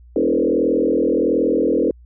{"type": "tone with frequency modulation", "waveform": "sine", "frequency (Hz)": 384.3, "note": "G4", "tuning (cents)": -34, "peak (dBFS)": -14, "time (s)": [0.16, 1.91], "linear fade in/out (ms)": 2, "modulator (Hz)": 41.4, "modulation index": 3.1, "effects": ["added 60 Hz sine -42 dBFS peak until 2.05 s"]}